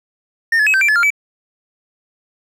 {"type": "tone with pitch steps", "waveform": "triangle", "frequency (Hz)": [1823, 1713, 2560, 1552, 2353, 1720, 1398, 2299], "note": ["A#6", "A6", "D#7", "G6", "D7", "A6", "F6", "D7"], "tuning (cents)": [-39, -47, 49, -18, 3, -40, 1, -37], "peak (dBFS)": -9, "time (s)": [0.52, 1.104], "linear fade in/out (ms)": 5, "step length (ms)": 73, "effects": []}